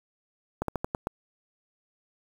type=slowing click train; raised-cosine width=1 ms; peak=-14 dBFS; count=6; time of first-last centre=0.62-1.071 s; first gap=63 ms; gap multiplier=1.18; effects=7-bit